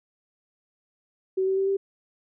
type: tone with pitch steps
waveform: sine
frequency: 378.7 / 383.1 / 387.6 / 392.1 Hz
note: F#4 / G4 / G4 / G4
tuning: +40 / -40 / -20 / 0 cents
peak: -21 dBFS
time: 1.37-1.77 s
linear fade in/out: 10 ms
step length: 100 ms
effects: none